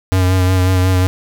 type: tone with vibrato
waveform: square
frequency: 92.5 Hz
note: F#2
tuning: in tune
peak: -11 dBFS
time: 0.12-1.07 s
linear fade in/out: 0 ms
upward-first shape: sine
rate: 5.5 Hz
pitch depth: 27 cents each way
effects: none